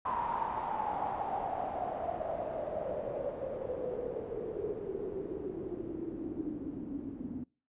white noise with low-pass filter sweep, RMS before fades -37 dBFS, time 0.05-7.44 s, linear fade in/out 5 ms, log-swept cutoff 990 to 260 Hz, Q 8.9, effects noise-tail reverb RT60 0.4 s tail -25 dB re dry + resampled to 8000 Hz

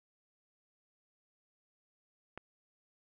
click, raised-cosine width 0.5 ms, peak -28 dBFS, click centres 2.376 s, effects none

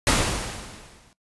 pink noise with exponential decay, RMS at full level -17 dBFS, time 0.07-1.13 s, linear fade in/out 1 ms, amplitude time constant 230 ms, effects noise-tail reverb RT60 0.1 s tail -18 dB re dry + resampled to 24000 Hz

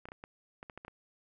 clicks, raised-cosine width 0.5 ms, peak -30 dBFS, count 9, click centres 0.055 / 0.087 / 0.119 / 0.239 / 0.629 / 0.698 / 0.776 / 0.849 / 0.881 s, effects none

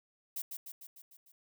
violet noise with echo, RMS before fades -38 dBFS, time 0.36-0.42 s, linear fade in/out 5 ms, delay 150 ms, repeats 6, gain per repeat -4 dB, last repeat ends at 1.32 s, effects none

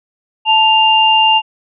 sine tone pair together, 880 / 2796 Hz, A5 / F7, 0 / +1 cents, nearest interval octave + minor sixth, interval 2001 cents, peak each -10 dBFS, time 0.45-1.42 s, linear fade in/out 50 ms, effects none

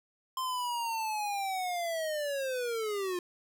square linear sweep, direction down, 1046.5 to 350 Hz, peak -32 dBFS, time 0.37-3.19 s, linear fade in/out 2 ms, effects none

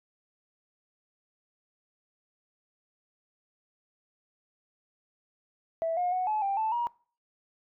sine tone with pitch steps, 657 / 716 / 737 / 857 / 790 / 878 / 952 Hz, E5 / F5 / F#5 / A5 / G5 / A5 / A#5, -6 / +43 / -7 / -46 / +13 / -4 / +36 cents, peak -25 dBFS, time 5.82-6.87 s, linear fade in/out 0 ms, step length 150 ms, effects noise-tail reverb RT60 0.4 s tail -22 dB re dry + tanh soft clip ceiling -21 dBFS

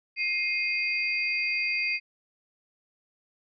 sine tone cluster, 2122 / 2499 / 4673 Hz, C7 / D#7 / D8, +24 / +7 / -9 cents, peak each -30 / -27 / -36 dBFS, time 0.16-2 s, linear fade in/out 50 ms, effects none

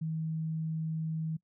sine tone, 159.6 Hz, D#3, 44 cents sharp, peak -31 dBFS, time 0.01-1.37 s, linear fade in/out 10 ms, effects noise-tail reverb RT60 0.1 s tail -22 dB re dry

